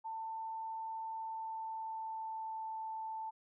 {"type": "tone with pitch glide", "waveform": "sine", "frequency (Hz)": [892, 883.8], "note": ["A5", "A5"], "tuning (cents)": [23, 7], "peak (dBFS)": -39, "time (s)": [0.04, 3.31], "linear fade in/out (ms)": 20, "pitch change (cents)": -16, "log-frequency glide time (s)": [1.12, 2.72], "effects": []}